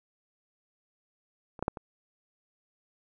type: clicks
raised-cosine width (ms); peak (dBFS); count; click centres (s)
1; -30 / -15 / -12 / -25; 4; 1.592 / 1.626 / 1.681 / 1.772
effects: none